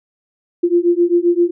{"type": "beating tone pair", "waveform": "sine", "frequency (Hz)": [343.4, 351], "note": ["F4", "F4"], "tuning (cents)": [-29, 9], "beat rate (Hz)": 7.6, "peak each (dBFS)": -14, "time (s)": [0.63, 1.51], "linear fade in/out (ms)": 10, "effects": []}